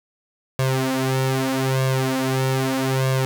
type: tone with flanger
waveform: sawtooth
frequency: 132 Hz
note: C3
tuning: 16 cents sharp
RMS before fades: -21 dBFS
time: 0.59-3.25 s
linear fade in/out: 0 ms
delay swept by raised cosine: 1.8 to 5.4 ms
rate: 0.8 Hz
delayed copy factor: +0.9
effects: none